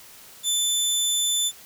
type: tone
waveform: 20% pulse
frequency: 3520 Hz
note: A7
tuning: in tune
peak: -15 dBFS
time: 0.43-1.52 s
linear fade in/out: 50 ms
effects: white hiss -47 dBFS RMS until 1.65 s